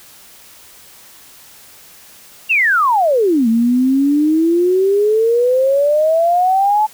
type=exponential two-way sweep; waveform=sine; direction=down then up; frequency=2832 to 223.2 to 869 Hz; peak=-10 dBFS; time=2.49-6.87 s; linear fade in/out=20 ms; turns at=3.48 s; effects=white hiss -42 dBFS RMS until 6.93 s